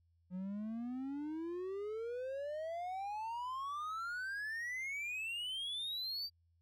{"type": "exponential sweep", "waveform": "triangle", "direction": "up", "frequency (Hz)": [178.5, 4699], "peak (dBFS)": -37, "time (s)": [0.3, 6.3], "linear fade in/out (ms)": 50, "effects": ["added 84 Hz sine -70 dBFS peak until 6.61 s"]}